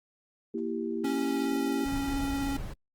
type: chord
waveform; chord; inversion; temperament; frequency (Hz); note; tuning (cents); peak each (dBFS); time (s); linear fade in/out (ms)
sine; E diminished; second; equal; 233.1 / 329.6 / 392; Bb3 / E4 / G4; 0 / 0 / 0; -34; 0.54-1.85; 5
type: tone with vibrato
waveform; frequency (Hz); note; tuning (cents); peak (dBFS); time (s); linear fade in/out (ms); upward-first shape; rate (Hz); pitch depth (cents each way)
square; 276.5; C#4; -4; -30; 1.04-2.57; 5; square; 17; 12
type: noise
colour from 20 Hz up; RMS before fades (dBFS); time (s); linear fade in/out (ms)
brown; -36; 1.85-2.74; 20
effects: Opus 24 kbps